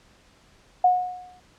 sine tone with exponential decay, 727 Hz, F#5, 31 cents flat, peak -12 dBFS, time 0.84-1.4 s, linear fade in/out 5 ms, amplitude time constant 120 ms, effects pink hiss -57 dBFS RMS until 1.58 s + low-pass 7000 Hz 12 dB/octave

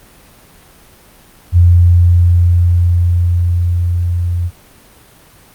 sine tone with level ramp, 87.31 Hz, F2, in tune, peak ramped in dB -3 to -13 dBFS, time 1.52-4.51 s, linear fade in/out 50 ms, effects pink hiss -43 dBFS RMS until 5.54 s + Opus 32 kbps

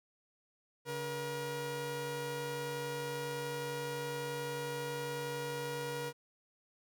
sawtooth tone pair together, 142 / 477.6 Hz, C#3 / A#4, +42 / +42 cents, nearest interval octave + major sixth, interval 2100 cents, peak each -39 / -34 dBFS, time 0.85-6.13 s, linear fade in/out 50 ms, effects none

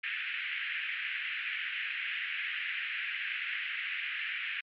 white band-pass noise, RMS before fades -36 dBFS, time 0.03-4.61 s, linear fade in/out 10 ms, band 1600 to 2800 Hz, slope 48 dB/octave, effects MP3 64 kbps

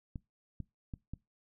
clicks, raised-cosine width 5 ms, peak -28 dBFS, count 4, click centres 0.158 / 0.603 / 0.938 / 1.136 s, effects noise-tail reverb RT60 0.2 s tail -22 dB re dry

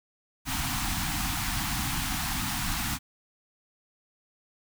pink band-stop noise, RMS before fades -30 dBFS, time 0.45-2.99 s, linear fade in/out 50 ms, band 310 to 710 Hz, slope 96 dB/octave, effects none

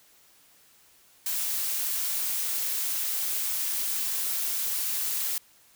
blue noise, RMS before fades -29 dBFS, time 1.26-5.38 s, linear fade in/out 2 ms, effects white hiss -59 dBFS RMS until 5.75 s

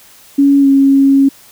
sine tone with pitch glide, 280 to 274.1 Hz, C#4 to C#4, +18 to -19 cents, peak -5 dBFS, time 0.38-1.29 s, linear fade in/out 10 ms, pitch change -37 cents, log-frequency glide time 0.6-0.67 s, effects white hiss -42 dBFS RMS until 1.51 s

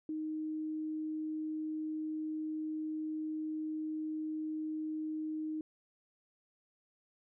sine tone, 311.1 Hz, D#4, in tune, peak -35 dBFS, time 0.09-5.61 s, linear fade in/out 2 ms, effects none

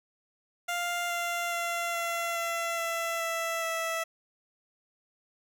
15% pulse tone with pitch steps, 698.5 / 692.5 / 686.5 / 680.6 / 674.7 / 668.9 / 663.1 / 657.4 Hz, F5 / F5 / F5 / F5 / E5 / E5 / E5 / E5, 0 / -15 / -30 / -45 / +40 / +25 / +10 / -5 cents, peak -23 dBFS, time 0.68-4.04 s, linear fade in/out 10 ms, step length 420 ms, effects none

